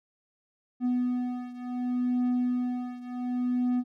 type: beating tone pair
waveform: triangle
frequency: 247.6 / 248.28 Hz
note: B3 / B3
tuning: +5 / +9 cents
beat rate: 0.68 Hz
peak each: -26 / -29 dBFS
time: 0.8-3.84 s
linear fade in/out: 50 ms
effects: none